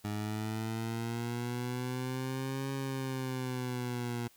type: linear two-way sweep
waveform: 20% pulse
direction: up then down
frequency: 103.83 to 136.3 to 118.4 Hz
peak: -29 dBFS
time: 0.04-4.28 s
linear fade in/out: 10 ms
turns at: 2.72 s
effects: white hiss -63 dBFS RMS until 4.36 s